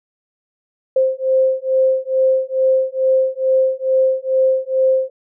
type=beating tone pair; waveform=sine; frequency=523.3 / 525.6 Hz; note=C5 / C5; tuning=0 / +8 cents; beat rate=2.3 Hz; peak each=-16 / -16 dBFS; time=0.96-5.1 s; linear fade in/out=5 ms; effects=none